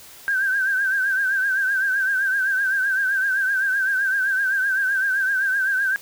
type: tone with vibrato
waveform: sine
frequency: 1568 Hz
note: G6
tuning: in tune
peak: -18 dBFS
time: 0.28-5.96 s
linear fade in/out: 0 ms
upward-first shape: triangle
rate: 7.8 Hz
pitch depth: 84 cents each way
effects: white hiss -44 dBFS RMS until 6.01 s